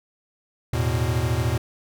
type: chord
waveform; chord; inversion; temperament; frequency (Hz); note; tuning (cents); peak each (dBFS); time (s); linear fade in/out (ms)
square; E suspended fourth; none; equal; 82.41 / 110 / 123.47; E2 / A2 / B2; 0 / 0 / 0; -27 / -26 / -25; 0.73-1.58; 5
effects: none